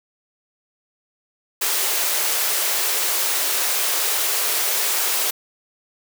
white high-pass noise, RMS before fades -21 dBFS, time 1.61-5.31 s, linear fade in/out 10 ms, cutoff 350 Hz, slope 48 dB/octave, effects none

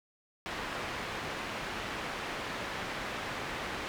white low-pass noise, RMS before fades -38 dBFS, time 0.46-3.88 s, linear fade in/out 0 ms, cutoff 2100 Hz, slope 12 dB/octave, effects none

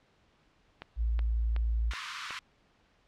click train, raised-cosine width 0.3 ms, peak -24 dBFS, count 5, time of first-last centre 0.82-2.307 s, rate 2.69 Hz
sine tone, 56.5 Hz, A1, 47 cents sharp, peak -26 dBFS, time 0.96-1.94 s, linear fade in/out 50 ms
pink high-pass noise, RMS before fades -37 dBFS, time 1.91-2.39 s, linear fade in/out 0 ms, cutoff 1000 Hz, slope 96 dB/octave
effects pink hiss -67 dBFS RMS until 3.07 s + low-pass 4000 Hz 12 dB/octave

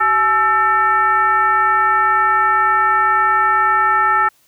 sine tone with frequency modulation, 1325 Hz, E6, 9 cents sharp, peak -11 dBFS, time 0-4.29 s, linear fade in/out 10 ms, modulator 471 Hz, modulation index 1, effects white hiss -56 dBFS RMS until 4.47 s

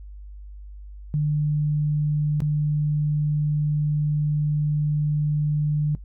sine tone with dropouts, 150 Hz, D3, 37 cents sharp, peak -19 dBFS, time 1.14-5.95 s, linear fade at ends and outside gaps 0 ms, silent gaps 2.404-2.42 s, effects noise-tail reverb RT60 0.1 s tail -18 dB re dry + added 50 Hz sine -37 dBFS peak until 6.04 s

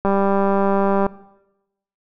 click train, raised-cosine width 1 ms, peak -6 dBFS, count 201, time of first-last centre 0.05-1.065 s, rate 197 Hz, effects noise-tail reverb RT60 0.9 s tail -19 dB re dry

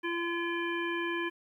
harmonic tone, 341.4 Hz, F4, 39 cents flat, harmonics 1 / 3 / 5 / 7 / 9, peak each -33 / -38 / -36 / -40 / -44 dBFS, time 0.03-1.3 s, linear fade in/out 20 ms, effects 11-bit

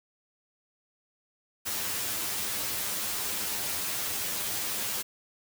white noise with comb filter, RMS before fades -32 dBFS, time 1.65-5.03 s, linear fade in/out 20 ms, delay 9.9 ms, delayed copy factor +0.8, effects none

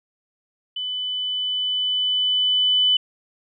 sine tone with level ramp, 3000 Hz, F#7, 23 cents sharp, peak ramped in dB -25 to -14 dBFS, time 0.76-2.97 s, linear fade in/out 5 ms, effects none

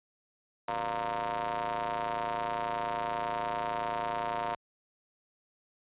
sawtooth ring-modulated tone, 110.3 Hz, A2, 5 cents sharp, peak -24 dBFS, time 0.68-4.55 s, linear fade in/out 5 ms, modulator 813 Hz, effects high-pass 60 Hz 12 dB/octave + resampled to 8000 Hz

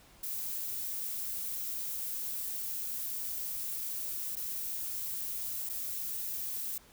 violet noise with dropouts, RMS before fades -37 dBFS, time 0.23-6.78 s, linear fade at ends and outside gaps 5 ms, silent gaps 4.356-4.366 / 5.692-5.696 s, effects pink hiss -59 dBFS RMS until 6.92 s

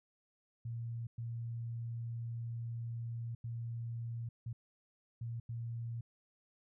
sine tone bursts at uneven times, 116.54 Hz, A#2, in tune, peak -38 dBFS, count 6, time 0.65-1.07 / 1.18-3.35 / 3.44-4.29 / 4.46-4.53 / 5.21-5.4 / 5.49-6.01 s, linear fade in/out 5 ms, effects none

